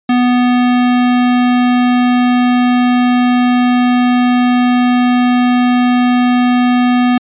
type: tone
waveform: square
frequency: 246.9 Hz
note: B3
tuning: in tune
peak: -9 dBFS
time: 0.09-7.18 s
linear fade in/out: 5 ms
effects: resampled to 8000 Hz